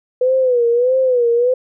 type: tone with vibrato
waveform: sine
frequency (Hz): 495.5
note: B4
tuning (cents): +6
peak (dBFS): -11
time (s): 0.21-1.54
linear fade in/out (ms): 5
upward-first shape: sine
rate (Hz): 1.6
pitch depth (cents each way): 100
effects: none